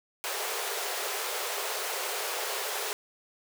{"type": "high-pass noise", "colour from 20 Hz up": "pink", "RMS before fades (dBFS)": -33, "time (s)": [0.24, 2.93], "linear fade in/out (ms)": 0, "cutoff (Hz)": 380, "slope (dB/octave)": 96, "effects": []}